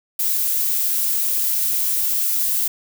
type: noise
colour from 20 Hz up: violet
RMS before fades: -20 dBFS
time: 0.19-2.68 s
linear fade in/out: 5 ms
effects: none